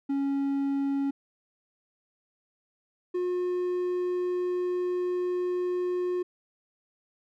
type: tone pair in turn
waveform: triangle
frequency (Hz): 277.2 / 359.4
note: C#4 / F4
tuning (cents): 0 / +50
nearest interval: major third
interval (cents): 450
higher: second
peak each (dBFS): -23 / -24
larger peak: first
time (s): 0.09-1.11 / 3.14-6.23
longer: second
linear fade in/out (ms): 10
effects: none